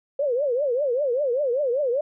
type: tone with vibrato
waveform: sine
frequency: 530 Hz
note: C5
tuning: 22 cents sharp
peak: -20 dBFS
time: 0.19-2.01 s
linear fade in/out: 5 ms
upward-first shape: triangle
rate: 5.1 Hz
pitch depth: 250 cents each way
effects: none